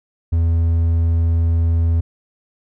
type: tone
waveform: triangle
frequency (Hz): 83.1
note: E2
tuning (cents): +15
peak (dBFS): -11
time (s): 0.32-2.01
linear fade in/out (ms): 10
effects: none